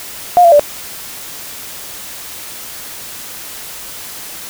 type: tone with pitch steps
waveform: sine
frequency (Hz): 710 / 681 / 584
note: F5 / F5 / D5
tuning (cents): +28 / -44 / -10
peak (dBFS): -3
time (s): 0.37-0.595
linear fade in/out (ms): 0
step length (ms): 75
effects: white hiss -29 dBFS RMS until 4.49 s